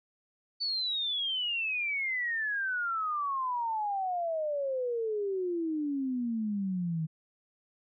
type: exponential sweep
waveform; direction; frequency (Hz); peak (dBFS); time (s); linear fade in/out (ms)
sine; down; 4543 to 155.56; -29; 0.6-7.07; 20
effects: none